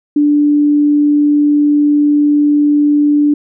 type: tone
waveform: sine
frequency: 293.5 Hz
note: D4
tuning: 1 cent flat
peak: -7 dBFS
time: 0.16-3.34 s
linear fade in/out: 5 ms
effects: none